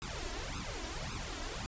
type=noise with flanger; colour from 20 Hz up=pink; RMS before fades=-40 dBFS; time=0.02-1.66 s; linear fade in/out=0 ms; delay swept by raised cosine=0.78 to 3.08 ms; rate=1.8 Hz; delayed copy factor=+1; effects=resampled to 16000 Hz